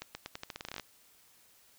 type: accelerating click train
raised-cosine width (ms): 0.2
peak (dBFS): -22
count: 15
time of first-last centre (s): 0.02-0.798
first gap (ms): 130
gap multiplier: 0.85
effects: white hiss -63 dBFS RMS until 1.78 s